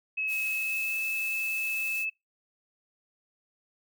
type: tone with pitch glide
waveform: sine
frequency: 2575 to 2611 Hz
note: E7 to E7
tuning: -41 to -17 cents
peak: -28 dBFS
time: 0.17-2.1 s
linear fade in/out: 10 ms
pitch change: +24 cents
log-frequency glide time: 0.48-0.97 s
type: noise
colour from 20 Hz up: blue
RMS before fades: -41 dBFS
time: 0.27-2.06 s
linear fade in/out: 50 ms
effects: noise-tail reverb RT60 0.2 s tail -22 dB re dry